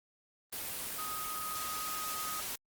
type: tone in noise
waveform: sine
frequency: 1253 Hz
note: D#6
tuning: 12 cents sharp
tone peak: -39 dBFS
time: 0.98-2.41 s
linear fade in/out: 10 ms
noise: white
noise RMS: -39 dBFS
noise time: 0.52-2.56 s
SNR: -3 dB
effects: Opus 24 kbps